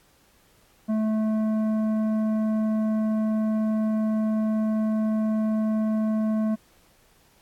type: tone with tanh clipping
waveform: triangle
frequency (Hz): 217.4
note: A3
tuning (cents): -21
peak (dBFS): -23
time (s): 0.88-6.56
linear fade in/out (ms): 20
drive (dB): 14
effects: pink hiss -60 dBFS RMS until 7.41 s + AAC 64 kbps